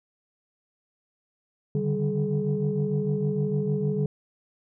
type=tone cluster; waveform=sine; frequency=143.7 / 150.3 / 195 / 424.9 Hz; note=D3 / D3 / G3 / G#4; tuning=-37 / +40 / -9 / +40 cents; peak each=-28 dBFS; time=1.75-4.06 s; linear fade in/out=2 ms; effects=tanh soft clip ceiling -15 dBFS